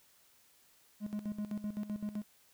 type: tone with tremolo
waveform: triangle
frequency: 209.1 Hz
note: G#3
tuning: 12 cents sharp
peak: -32 dBFS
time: 1-2.24 s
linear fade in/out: 50 ms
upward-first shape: square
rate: 7.8 Hz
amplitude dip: 75%
effects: white hiss -66 dBFS RMS until 2.53 s